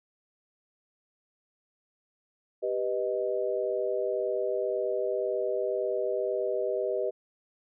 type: chord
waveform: sine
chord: G augmented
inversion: none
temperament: equal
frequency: 392 / 493.9 / 622.3 Hz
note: G4 / B4 / D#5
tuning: 0 / 0 / 0 cents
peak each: -31 dBFS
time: 2.62-7.11 s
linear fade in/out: 20 ms
effects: none